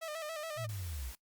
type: tone with vibrato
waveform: sawtooth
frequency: 628 Hz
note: D#5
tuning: 16 cents sharp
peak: -35 dBFS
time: 0.01-0.67 s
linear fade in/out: 20 ms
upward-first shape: square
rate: 7.1 Hz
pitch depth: 64 cents each way
type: linear sweep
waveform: sine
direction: down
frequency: 124 to 54.4 Hz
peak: -38 dBFS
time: 0.56-1.13 s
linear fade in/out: 50 ms
type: noise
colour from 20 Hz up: white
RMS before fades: -50 dBFS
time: 0.69-1.15 s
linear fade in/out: 0 ms
effects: noise-tail reverb RT60 0.1 s tail -20 dB re dry + Opus 48 kbps